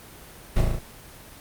brown noise with echo, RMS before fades -19 dBFS, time 0.56-0.61 s, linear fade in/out 5 ms, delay 36 ms, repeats 5, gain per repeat -2 dB, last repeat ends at 0.79 s, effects pink hiss -45 dBFS RMS until 1.4 s + Opus 24 kbps

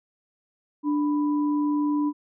sine tone pair together, 294.7 / 991.2 Hz, D4 / B5, +6 / +6 cents, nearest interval octave + major sixth, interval 2100 cents, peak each -21 / -33 dBFS, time 0.83-2.13 s, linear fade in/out 50 ms, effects none

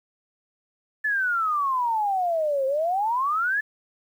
sine exponential two-way sweep, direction down then up, 1753 to 523.3 to 1753 Hz, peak -21 dBFS, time 1.04-3.61 s, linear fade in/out 10 ms, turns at 2.66 s, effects 9-bit

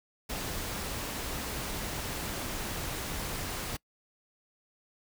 pink noise, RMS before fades -36 dBFS, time 0.29-3.77 s, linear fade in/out 10 ms, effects noise-tail reverb RT60 0.1 s tail -25 dB re dry

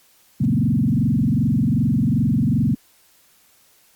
sine tone with frequency modulation, 183.6 Hz, F#3, 13 cents flat, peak -15 dBFS, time 0.4-2.75 s, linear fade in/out 10 ms, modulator 22.6 Hz, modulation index 3.2, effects white hiss -56 dBFS RMS until 3.95 s + Opus 48 kbps

